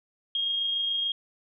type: tone with amplitude modulation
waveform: sine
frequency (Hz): 3248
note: G#7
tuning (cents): -39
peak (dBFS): -24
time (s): 0.35-1.12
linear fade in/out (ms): 2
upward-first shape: sine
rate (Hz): 26.9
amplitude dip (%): 25
effects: none